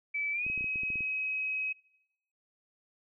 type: tone with pitch glide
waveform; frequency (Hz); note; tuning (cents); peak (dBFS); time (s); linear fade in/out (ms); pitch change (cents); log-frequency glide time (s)
sine; 2305 to 2543; D7 to D#7; -33 to +37; -30; 0.14-1.73; 10; +170; 0.32-0.47
type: clicks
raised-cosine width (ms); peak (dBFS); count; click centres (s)
3; -33; 10; 0.465 / 0.5 / 0.577 / 0.609 / 0.643 / 0.758 / 0.834 / 0.903 / 0.957 / 1.007
effects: noise-tail reverb RT60 0.9 s tail -23 dB re dry